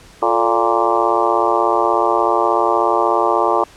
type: harmonic tone with a mistuned harmonic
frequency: 116.54 Hz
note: A#2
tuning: in tune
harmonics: 3 / 4 / 5 / 6 / 7 / 8 / 9 / 10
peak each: -21 / -21 / -21 / -21 / -21 / -21 / -21 / -21 dBFS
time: 0.22-3.64 s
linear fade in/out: 5 ms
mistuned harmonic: 4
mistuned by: -91 cents
effects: pink hiss -44 dBFS RMS until 3.76 s + low-pass 9000 Hz 12 dB/octave